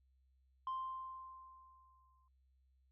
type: tone with exponential decay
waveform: sine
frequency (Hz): 1046.5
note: C6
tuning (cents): 0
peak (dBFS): -35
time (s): 0.67-2.28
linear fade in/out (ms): 2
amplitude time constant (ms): 350
effects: tanh soft clip ceiling -36 dBFS + added 65 Hz sine -70 dBFS peak until 2.91 s